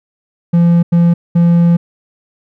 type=tone bursts at uneven times; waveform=triangle; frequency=171 Hz; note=F3; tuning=36 cents flat; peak=-4 dBFS; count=3; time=0.53-0.83 / 0.92-1.14 / 1.35-1.77 s; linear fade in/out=10 ms; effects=none